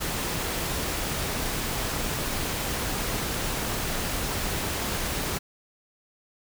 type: noise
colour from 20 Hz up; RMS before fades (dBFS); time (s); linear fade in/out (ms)
pink; -29; 0-5.39; 20
effects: none